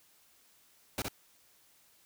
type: noise with echo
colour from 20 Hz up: pink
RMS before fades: -34 dBFS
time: 0.98-1.02 s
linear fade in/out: 2 ms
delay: 64 ms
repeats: 1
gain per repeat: -3 dB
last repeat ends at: 1.084 s
effects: white hiss -65 dBFS RMS until 2.05 s